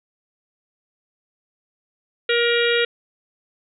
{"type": "harmonic tone", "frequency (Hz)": 473.2, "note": "A#4", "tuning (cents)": 26, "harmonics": [1, 3, 4, 5, 6, 7, 8], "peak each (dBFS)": [-19, -24, -25, -26, -27, -27, -28], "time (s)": [2.29, 2.85], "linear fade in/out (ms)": 5, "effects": []}